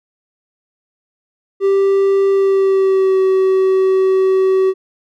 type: tone with pitch glide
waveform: triangle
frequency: 392 to 379.7 Hz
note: G4 to F#4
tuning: 0 to +45 cents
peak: -8 dBFS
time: 1.6-4.74 s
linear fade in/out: 50 ms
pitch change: -55 cents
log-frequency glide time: 2.31-3.2 s
effects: none